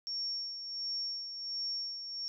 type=tone with tremolo; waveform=sine; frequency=5500 Hz; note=F8; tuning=27 cents flat; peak=-33 dBFS; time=0.07-2.28 s; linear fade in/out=0 ms; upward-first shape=sine; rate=1.4 Hz; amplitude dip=55%; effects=none